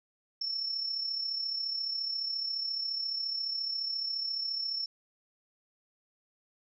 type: tone with amplitude modulation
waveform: sine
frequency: 5400 Hz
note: E8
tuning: 41 cents sharp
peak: -29 dBFS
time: 0.41-4.86 s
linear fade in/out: 5 ms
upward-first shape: sine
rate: 34.4 Hz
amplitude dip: 50%
effects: none